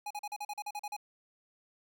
square tone bursts, 830.6 Hz, G#5, in tune, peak -37 dBFS, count 11, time 0.06-0.966 s, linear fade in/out 5 ms, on 46 ms, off 40 ms, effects none

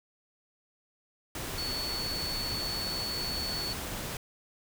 sine tone in noise, 4435 Hz, C#8, in tune, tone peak -33 dBFS, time 1.58-3.73 s, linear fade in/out 2 ms, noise pink, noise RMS -37 dBFS, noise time 1.35-4.17 s, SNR +1 dB, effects none

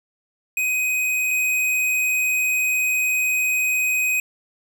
square tone pair in turn, 2509 / 2509 Hz, D#7 / D#7, +14 / +14 cents, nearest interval unison, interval 0 cents, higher neither, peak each -20 / -19 dBFS, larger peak second, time 0.57-1.31 / 1.31-4.2 s, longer second, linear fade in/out 2 ms, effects none

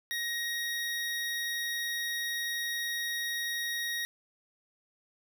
25% pulse tone, 1881 Hz, A#6, 15 cents sharp, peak -28 dBFS, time 0.11-4.05 s, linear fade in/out 0 ms, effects none

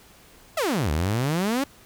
sawtooth exponential two-way sweep, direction down then up, 698.5 to 71.1 to 288.9 Hz, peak -18 dBFS, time 0.57-1.64 s, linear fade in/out 5 ms, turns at 0.91 s, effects pink hiss -52 dBFS RMS until 1.85 s

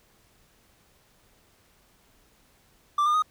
triangle tone with pitch steps, 1174.7 / 1209.8 / 1246 Hz, D6 / D#6 / D#6, 0 / -49 / +2 cents, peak -18 dBFS, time 2.98-3.223 s, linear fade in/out 5 ms, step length 81 ms, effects pink hiss -62 dBFS RMS until 3.3 s

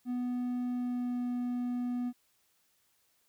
triangle tone with pitch glide, 246.9 to 245.3 Hz, B3 to B3, 0 to -12 cents, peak -29 dBFS, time 0.05-2.13 s, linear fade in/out 50 ms, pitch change -12 cents, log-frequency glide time 0.68-1.2 s, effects white hiss -72 dBFS RMS until 3.28 s

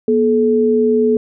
sine tone pair together, 240.6 / 430.6 Hz, B3 / A4, -45 / -37 cents, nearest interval minor seventh, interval 1008 cents, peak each -15 / -12 dBFS, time 0.08-1.17 s, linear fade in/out 2 ms, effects none

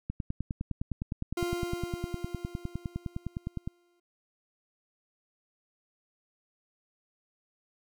click train, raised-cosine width 5 ms, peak -20 dBFS, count 36, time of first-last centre 0.1-3.675 s, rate 9.79 Hz
40% pulse tone with exponential decay, 349.2 Hz, F4, in tune, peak -28 dBFS, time 1.37-4 s, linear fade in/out 5 ms, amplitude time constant 570 ms
effects none

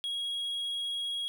triangle tone, 3305 Hz, G#7, 9 cents flat, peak -30 dBFS, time 0.04-1.28 s, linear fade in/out 0 ms, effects 12-bit

